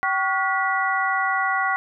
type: tone cluster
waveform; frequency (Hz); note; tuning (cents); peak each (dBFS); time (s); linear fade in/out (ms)
sine; 771 / 1121 / 1440 / 1954; G5 / C#6 / F#6 / B6; -29 / +19 / -47 / -19; -25; 0.03-1.76; 0
effects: none